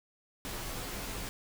pink noise with comb filter, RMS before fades -39 dBFS, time 0.45-1.29 s, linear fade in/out 0 ms, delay 13 ms, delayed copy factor -0.75, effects none

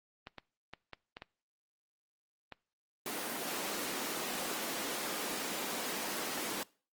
clicks, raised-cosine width 0.3 ms, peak -28 dBFS, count 7, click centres 0.271 / 0.383 / 0.736 / 0.933 / 1.169 / 1.221 / 2.523 s
pink high-pass noise, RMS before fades -38 dBFS, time 3.06-6.63 s, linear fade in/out 2 ms, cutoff 220 Hz, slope 24 dB/octave
effects noise-tail reverb RT60 0.4 s tail -23 dB re dry + Opus 24 kbps

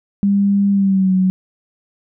sine tone with pitch glide, 200 to 186.61 Hz, G3 to F#3, +35 to +15 cents, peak -11 dBFS, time 0.23-1.3 s, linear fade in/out 0 ms, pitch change -120 cents, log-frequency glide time 0.71-1.13 s, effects none

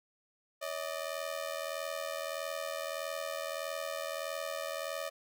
sawtooth ring-modulated tone, 602 Hz, D5, 43 cents sharp, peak -29 dBFS, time 0.61-5.1 s, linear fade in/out 20 ms, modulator 40.8 Hz, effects none

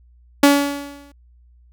sawtooth tone with exponential decay, 284 Hz, C#4, 42 cents sharp, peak -3 dBFS, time 0.43-1.12 s, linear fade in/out 5 ms, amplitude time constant 150 ms, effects added 60 Hz sine -48 dBFS peak until 1.72 s

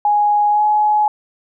sine tone with pitch glide, 830.6 to 844.1 Hz, G#5 to G#5, 0 to +28 cents, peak -11 dBFS, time 0.05-1.08 s, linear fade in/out 2 ms, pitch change +28 cents, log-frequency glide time 0.5-0.63 s, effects none

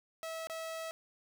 sawtooth tone with dropouts, 649 Hz, E5, 27 cents flat, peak -35 dBFS, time 0.23-0.91 s, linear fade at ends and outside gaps 0 ms, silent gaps 0.471-0.498 s, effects none

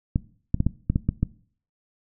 clicks, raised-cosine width 5 ms, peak -8 dBFS, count 8, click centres 0.159 / 0.544 / 0.604 / 0.666 / 0.9 / 0.959 / 1.09 / 1.23 s, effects noise-tail reverb RT60 0.5 s tail -20 dB re dry

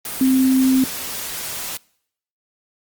sine tone in noise, 261.6 Hz, C4, in tune, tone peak -12 dBFS, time 0.21-0.84 s, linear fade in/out 2 ms, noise white, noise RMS -28 dBFS, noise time 0.05-1.77 s, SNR +13 dB, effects noise-tail reverb RT60 0.7 s tail -25 dB re dry + Opus 24 kbps

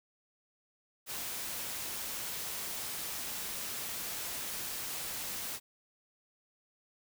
white noise, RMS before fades -39 dBFS, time 1.06-5.6 s, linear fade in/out 50 ms, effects none

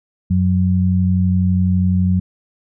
sine tone pair together, 91.75 / 183.8 Hz, F#2 / F#3, -14 / -11 cents, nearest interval octave, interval 1203 cents, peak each -15 dBFS, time 0.3-2.2 s, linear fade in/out 10 ms, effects none

